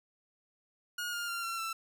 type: tone with pitch steps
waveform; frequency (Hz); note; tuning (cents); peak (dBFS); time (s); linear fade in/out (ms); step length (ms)
sawtooth; 1437 / 1410.7 / 1384.8 / 1359.5 / 1334.6; F6 / F6 / F6 / F6 / E6; +49 / +17 / -15 / -47 / +21; -31; 0.98-1.73; 5; 150
effects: none